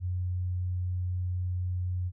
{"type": "tone", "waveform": "sine", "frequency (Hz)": 90.4, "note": "F#2", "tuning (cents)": -40, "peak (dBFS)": -28, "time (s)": [0, 2.12], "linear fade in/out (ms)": 50, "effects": []}